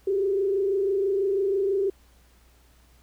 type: tone with frequency modulation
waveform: sine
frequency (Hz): 392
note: G4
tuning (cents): 0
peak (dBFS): -21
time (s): 0.07-1.9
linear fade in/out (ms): 5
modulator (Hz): 26.1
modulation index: 0.73
effects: added 60 Hz sine -56 dBFS peak until 3.02 s + pink hiss -61 dBFS RMS until 3.02 s